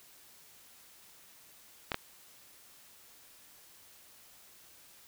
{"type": "clicks", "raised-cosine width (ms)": 0.3, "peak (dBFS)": -15, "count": 2, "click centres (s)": [1.918, 1.944], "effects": ["white hiss -58 dBFS RMS until 5.07 s"]}